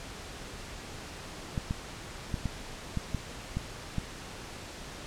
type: clicks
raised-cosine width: 5 ms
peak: -18 dBFS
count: 8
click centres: 1.578 / 1.709 / 2.342 / 2.457 / 2.973 / 3.147 / 3.57 / 3.983 s
effects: pink hiss -43 dBFS RMS until 5.06 s + low-pass 8000 Hz 12 dB/octave